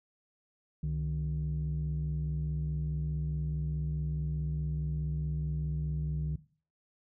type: tone pair together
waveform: sine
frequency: 68.06 / 152.8 Hz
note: C#2 / D#3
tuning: -31 / -31 cents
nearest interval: octave + major second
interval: 1400 cents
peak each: -34 / -30 dBFS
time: 0.83-6.36 s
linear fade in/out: 5 ms
effects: noise-tail reverb RT60 0.4 s tail -17 dB re dry + tanh soft clip ceiling -26 dBFS